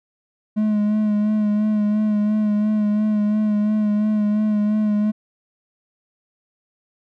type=tone with vibrato; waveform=triangle; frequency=211.2 Hz; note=G#3; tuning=29 cents sharp; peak=-14 dBFS; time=0.56-5.12 s; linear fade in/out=20 ms; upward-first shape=sine; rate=2.9 Hz; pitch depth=28 cents each way; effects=none